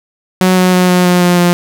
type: tone with pitch steps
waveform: sawtooth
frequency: 184.8 / 183.21 / 181.63 / 180.06 / 178.51 / 176.97 / 175.44 Hz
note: F#3 / F#3 / F#3 / F#3 / F3 / F3 / F3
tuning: -2 / -17 / -32 / -47 / +38 / +23 / +8 cents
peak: -3 dBFS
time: 0.41-1.53 s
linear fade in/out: 0 ms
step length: 160 ms
effects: none